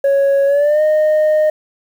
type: tone with pitch glide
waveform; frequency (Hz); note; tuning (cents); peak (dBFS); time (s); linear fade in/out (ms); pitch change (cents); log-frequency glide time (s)
sine; 554.4 to 615.1; C#5 to D#5; 0 to -20; -7; 0.04-1.5; 5; +180; 0.46-0.82
effects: tanh soft clip ceiling -9 dBFS + 7-bit